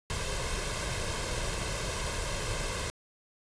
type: noise with comb filter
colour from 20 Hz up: pink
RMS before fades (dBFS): -33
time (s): 0.1-2.9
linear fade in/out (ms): 0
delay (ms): 1.9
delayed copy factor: +0.6
effects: resampled to 22050 Hz